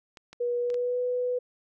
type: clicks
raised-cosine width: 0.2 ms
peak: -28 dBFS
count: 4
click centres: 0.172 / 0.33 / 0.702 / 0.743 s
type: tone with pitch glide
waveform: sine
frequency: 483.4 to 495.6 Hz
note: B4 to B4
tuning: -37 to +6 cents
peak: -25 dBFS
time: 0.4-1.39 s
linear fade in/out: 10 ms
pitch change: +43 cents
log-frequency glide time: 0.59-1 s
effects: none